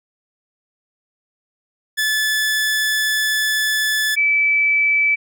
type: tone pair in turn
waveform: sawtooth / sine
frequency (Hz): 1732 / 2308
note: A6 / D7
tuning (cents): -28 / -31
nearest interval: perfect fourth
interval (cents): 497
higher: second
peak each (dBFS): -13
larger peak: neither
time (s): 1.97-4.16 / 4.16-5.16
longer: first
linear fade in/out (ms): 20
effects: none